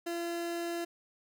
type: tone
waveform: 30% pulse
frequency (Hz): 341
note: F4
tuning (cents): -41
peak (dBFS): -31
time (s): 0.06-0.85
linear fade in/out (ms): 10
effects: none